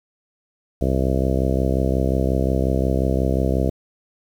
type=harmonic tone; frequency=65.6 Hz; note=C2; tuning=5 cents sharp; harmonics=1 / 2 / 3 / 4 / 5 / 6 / 7 / 8 / 9 / 10; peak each=-21 / -24 / -26 / -27 / -28 / -29 / -29 / -30 / -31 / -31 dBFS; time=0.81-3.7 s; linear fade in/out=5 ms; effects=8-bit